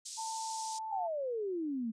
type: band-pass noise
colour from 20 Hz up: pink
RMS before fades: -44 dBFS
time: 0.05-0.79 s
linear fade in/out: 10 ms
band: 5000 to 9000 Hz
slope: 24 dB/octave
type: tone with pitch glide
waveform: sine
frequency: 892 to 880.2 Hz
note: A5 to A5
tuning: +23 to 0 cents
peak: -37 dBFS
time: 0.17-1.08 s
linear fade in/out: 20 ms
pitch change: -23 cents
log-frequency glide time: 0.4-0.86 s
type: exponential sweep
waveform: sine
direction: down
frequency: 830.6 to 215.6 Hz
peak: -33 dBFS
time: 0.91-1.92 s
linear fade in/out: 20 ms
effects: resampled to 22050 Hz